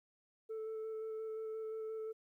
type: tone with vibrato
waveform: sine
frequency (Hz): 440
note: A4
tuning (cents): 0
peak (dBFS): -37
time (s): 0.49-2.13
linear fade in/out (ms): 20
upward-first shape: square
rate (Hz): 5.7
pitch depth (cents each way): 9
effects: tanh soft clip ceiling -39 dBFS + 13-bit